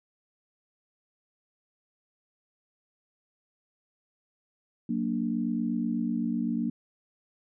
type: chord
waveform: sine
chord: Gb augmented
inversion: none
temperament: equal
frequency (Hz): 185 / 233.1 / 293.7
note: Gb3 / Bb3 / D4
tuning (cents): 0 / 0 / 0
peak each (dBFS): -33 / -28 / -33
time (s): 4.89-6.7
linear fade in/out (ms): 5
effects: none